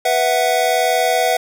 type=chord; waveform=square; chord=B suspended fourth; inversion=none; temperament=equal; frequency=493.9 / 659.3 / 740 Hz; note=B4 / E5 / F#5; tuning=0 / 0 / 0 cents; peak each=-21 / -19 / -18 dBFS; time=0.05-1.37 s; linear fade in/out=5 ms; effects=none